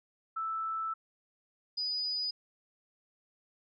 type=tone pair in turn; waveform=sine; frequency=1318.5 / 4954 Hz; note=E6 / D#8; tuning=0 / -8 cents; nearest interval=octave + major seventh; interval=2292 cents; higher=second; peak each=-32 / -31 dBFS; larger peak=second; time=0.36-0.94 / 1.77-2.31 s; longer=first; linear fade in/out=10 ms; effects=none